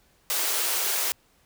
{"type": "high-pass noise", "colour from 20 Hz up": "white", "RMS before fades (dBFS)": -26, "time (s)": [0.3, 1.12], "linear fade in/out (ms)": 0, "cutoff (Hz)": 330, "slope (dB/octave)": 96, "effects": ["pink hiss -63 dBFS RMS until 1.45 s"]}